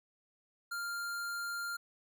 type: tone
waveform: square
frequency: 1396.9 Hz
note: F6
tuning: in tune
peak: -37 dBFS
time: 0.71-1.77 s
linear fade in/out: 10 ms
effects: none

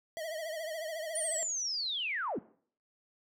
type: tone with vibrato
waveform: square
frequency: 640 Hz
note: D#5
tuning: 49 cents sharp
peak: -37 dBFS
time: 0.17-1.43 s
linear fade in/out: 0 ms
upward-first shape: triangle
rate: 14 Hz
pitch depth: 100 cents each way
type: linear sweep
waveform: sine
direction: down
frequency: 9397 to 171.1 Hz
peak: -32 dBFS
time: 1.15-2.39 s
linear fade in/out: 5 ms
effects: noise-tail reverb RT60 0.5 s tail -18 dB re dry

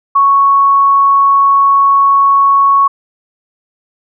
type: tone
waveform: sine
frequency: 1108.7 Hz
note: C#6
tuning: in tune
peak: -5 dBFS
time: 0.15-2.88 s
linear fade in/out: 10 ms
effects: none

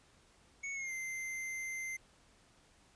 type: tone with pitch glide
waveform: square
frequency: 2217 to 2081 Hz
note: C#7 to C7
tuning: 0 to -10 cents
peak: -39 dBFS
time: 0.63-1.97 s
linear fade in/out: 10 ms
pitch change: -110 cents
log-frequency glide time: 0.73-0.93 s
effects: pink hiss -66 dBFS RMS until 2.95 s + resampled to 22050 Hz

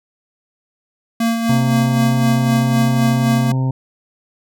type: tone with tremolo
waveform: square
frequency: 229.4 Hz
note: A#3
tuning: 28 cents flat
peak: -14 dBFS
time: 1.2-3.52 s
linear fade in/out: 5 ms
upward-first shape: sine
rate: 3.9 Hz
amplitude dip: 45%
type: harmonic tone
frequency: 130.81 Hz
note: C3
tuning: in tune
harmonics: 1 / 2 / 3 / 4 / 5 / 6 / 7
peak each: -15 / -24 / -35 / -35 / -39 / -40 / -32 dBFS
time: 1.49-3.71 s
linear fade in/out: 5 ms
effects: none

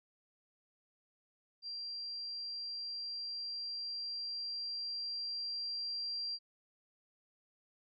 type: tone with level ramp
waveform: sine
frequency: 4738 Hz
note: D8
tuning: 14 cents sharp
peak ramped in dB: -40 to -36 dBFS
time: 1.62-6.39 s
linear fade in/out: 50 ms
effects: none

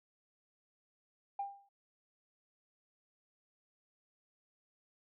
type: tone with exponential decay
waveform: sine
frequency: 798 Hz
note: G5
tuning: 31 cents sharp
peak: -32 dBFS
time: 1.39-1.69 s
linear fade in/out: 5 ms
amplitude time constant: 65 ms
effects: tanh soft clip ceiling -29 dBFS

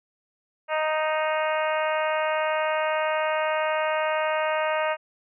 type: harmonic tone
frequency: 310.9 Hz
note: D#4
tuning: 1 cent flat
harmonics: 2 / 3 / 4 / 5 / 6 / 7 / 8 / 9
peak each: -25 / -29 / -31 / -33 / -35 / -36 / -37 / -38 dBFS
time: 0.68-4.97 s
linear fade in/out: 50 ms
effects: none

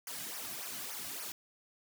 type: noise with flanger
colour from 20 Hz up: white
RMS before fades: -42 dBFS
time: 0.07-1.32 s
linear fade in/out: 2 ms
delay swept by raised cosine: 0.25 to 2.25 ms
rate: 3.5 Hz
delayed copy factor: -0.9
effects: none

